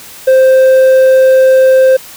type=tone with hard clipping; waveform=sine; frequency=523.3 Hz; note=C5; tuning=in tune; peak=-4 dBFS; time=0.27-1.97 s; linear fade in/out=10 ms; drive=3 dB; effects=white hiss -32 dBFS RMS until 2.16 s